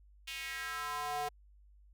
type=tone with high-pass filter sweep; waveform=square; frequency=146.83 Hz; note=D3; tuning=in tune; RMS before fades=-39 dBFS; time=0.27-1.29 s; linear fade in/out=10 ms; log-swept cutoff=2800 to 620 Hz; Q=3; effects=added 50 Hz sine -58 dBFS peak until 1.93 s